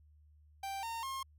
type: tone with pitch steps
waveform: 45% pulse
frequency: 784 / 916.3 / 1071 Hz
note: G5 / A#5 / C6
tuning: 0 / -30 / +40 cents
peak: -38 dBFS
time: 0.63-1.23 s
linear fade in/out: 5 ms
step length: 200 ms
effects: added 75 Hz sine -60 dBFS peak until 1.38 s